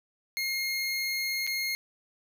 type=tone with dropouts; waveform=25% pulse; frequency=2142 Hz; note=C7; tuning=40 cents sharp; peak=-25 dBFS; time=0.37-1.75 s; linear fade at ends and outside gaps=0 ms; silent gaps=1.467-1.474 s; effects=none